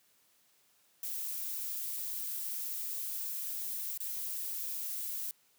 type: noise with dropouts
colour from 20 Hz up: violet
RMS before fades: -38 dBFS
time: 1.03-5.31 s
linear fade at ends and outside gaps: 1 ms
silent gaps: 3.976-4.002 s
effects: white hiss -69 dBFS RMS until 5.58 s + high-pass 100 Hz 12 dB/octave